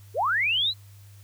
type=linear sweep; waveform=sine; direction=up; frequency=364 to 4119 Hz; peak=-21 dBFS; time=0.14-0.74 s; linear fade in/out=50 ms; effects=added 100 Hz sine -46 dBFS peak until 1.23 s + white hiss -58 dBFS RMS until 1.23 s